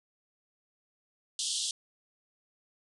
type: band-pass noise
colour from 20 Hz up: pink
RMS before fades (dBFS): -33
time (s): 1.39-1.71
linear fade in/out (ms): 2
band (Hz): 3000 to 9700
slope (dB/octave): 96
effects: none